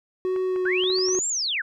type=tone with vibrato; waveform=triangle; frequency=369.8 Hz; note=F#4; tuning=1 cent flat; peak=-20 dBFS; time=0.25-1.19 s; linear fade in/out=0 ms; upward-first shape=sine; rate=1.7 Hz; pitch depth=13 cents each way
type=clicks; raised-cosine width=0.5 ms; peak=-26 dBFS; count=8; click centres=0.362 / 0.561 / 0.654 / 0.837 / 0.902 / 0.985 / 1.086 / 1.151 s
type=linear two-way sweep; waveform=sine; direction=up then down; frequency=1396.9 to 7550 to 1396.9 Hz; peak=-23 dBFS; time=0.65-1.62 s; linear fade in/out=10 ms; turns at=1.28 s
effects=none